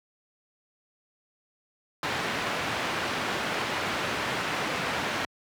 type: low-pass noise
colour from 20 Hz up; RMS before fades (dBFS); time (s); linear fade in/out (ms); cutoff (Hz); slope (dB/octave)
white; -30; 2.03-5.25; 2; 2200; 12
effects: high-pass 100 Hz 12 dB/octave